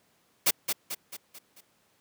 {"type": "noise with echo", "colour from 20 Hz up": "white", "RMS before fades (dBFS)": -22, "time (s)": [0.46, 0.51], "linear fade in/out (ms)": 10, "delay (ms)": 220, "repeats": 5, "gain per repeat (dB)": -6, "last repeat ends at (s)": 1.61, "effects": ["pink hiss -67 dBFS RMS until 2 s", "high-pass 150 Hz 12 dB/octave"]}